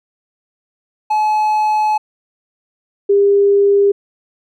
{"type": "tone pair in turn", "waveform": ["triangle", "sine"], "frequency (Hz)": [855, 401.5], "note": ["A5", "G4"], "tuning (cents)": [-50, 41], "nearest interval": "octave + minor second", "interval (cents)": 1309, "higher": "first", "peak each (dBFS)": [-10, -8], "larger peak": "second", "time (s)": [[1.1, 1.98], [3.09, 3.92]], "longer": "first", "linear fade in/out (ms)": 10, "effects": []}